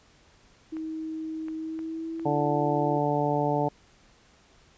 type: tone with pitch glide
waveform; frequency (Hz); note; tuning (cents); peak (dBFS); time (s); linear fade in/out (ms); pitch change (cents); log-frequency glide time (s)
sine; 317.4 to 333; D#4 to E4; +35 to +18; -31; 0.72-2.98; 10; +83; 1.55-2.51
type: clicks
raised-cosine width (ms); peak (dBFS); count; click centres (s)
0.5; -31; 4; 0.768 / 1.484 / 1.791 / 2.196
type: harmonic tone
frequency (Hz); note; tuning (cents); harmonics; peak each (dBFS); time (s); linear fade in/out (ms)
146.4; D3; -5; 1 / 2 / 3 / 4 / 5 / 6; -30 / -30 / -30 / -30 / -30 / -30; 2.25-3.69; 10
effects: pink hiss -59 dBFS RMS until 4.77 s + resampled to 16000 Hz